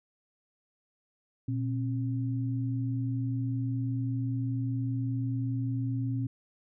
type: tone pair together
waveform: sine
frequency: 119.6 / 268.5 Hz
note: A#2 / C4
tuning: +45 / +45 cents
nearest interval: octave + major second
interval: 1400 cents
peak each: -29 / -34 dBFS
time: 1.48-6.27 s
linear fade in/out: 5 ms
effects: none